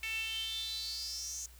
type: tone with high-pass filter sweep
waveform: sawtooth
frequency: 444 Hz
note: A4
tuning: 16 cents sharp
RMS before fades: -39 dBFS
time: 0.03-1.46 s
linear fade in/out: 2 ms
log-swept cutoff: 2400 to 6600 Hz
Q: 9.1
effects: added 60 Hz sine -54 dBFS peak until 1.59 s + white hiss -60 dBFS RMS until 1.59 s